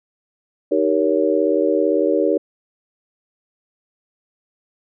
sine chord, Eb dominant seventh, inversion none, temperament just, 311.1 / 388.9 / 466.7 / 560 Hz, Eb4 / G4 / Bb4 / Db5, 0 / -14 / +2 / +18 cents, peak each -20 dBFS, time 0.71-2.38 s, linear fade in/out 10 ms, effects none

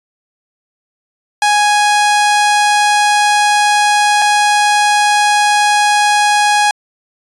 sawtooth tone pair in turn, 830.6 / 830.6 Hz, G#5 / G#5, 0 / 0 cents, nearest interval unison, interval 0 cents, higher neither, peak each -5 dBFS, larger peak neither, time 1.42-4.22 / 4.22-6.71 s, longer first, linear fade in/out 2 ms, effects resampled to 24000 Hz

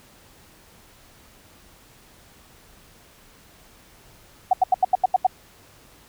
sine tone bursts, 747 Hz, F#5, 16 cents sharp, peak -12 dBFS, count 8, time 4.51-5.268 s, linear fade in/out 5 ms, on 23 ms, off 82 ms, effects pink hiss -52 dBFS RMS until 6.08 s

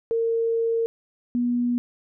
sine tone pair in turn, 457.8 / 242.5 Hz, A#4 / B3, -31 / -31 cents, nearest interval major seventh, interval 1100 cents, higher first, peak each -20 dBFS, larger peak neither, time 0.11-0.86 / 1.35-1.78 s, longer first, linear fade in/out 0 ms, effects none

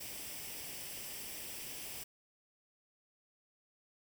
white noise with comb filter, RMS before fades -45 dBFS, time 0-2.04 s, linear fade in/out 10 ms, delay 0.37 ms, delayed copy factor +0.55, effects none

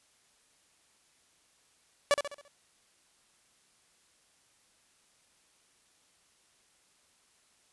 sawtooth tone with echo, 574 Hz, D5, 40 cents flat, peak -17 dBFS, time 2.11-2.14 s, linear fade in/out 0 ms, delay 68 ms, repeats 5, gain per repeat -7 dB, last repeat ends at 2.48 s, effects white hiss -67 dBFS RMS until 7.72 s + resampled to 24000 Hz

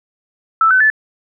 sine tone with pitch steps, 1320 / 1516.3 / 1741.8 Hz, E6 / F#6 / A6, +2 / +42 / -18 cents, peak -8 dBFS, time 0.61-0.901 s, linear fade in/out 2 ms, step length 97 ms, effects none

